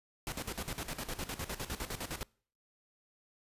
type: noise with tremolo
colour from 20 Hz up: pink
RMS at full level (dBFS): -38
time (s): 0.27-2.23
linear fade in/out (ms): 0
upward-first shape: square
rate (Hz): 9.8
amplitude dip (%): 75
effects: noise-tail reverb RT60 0.5 s tail -26 dB re dry + resampled to 32000 Hz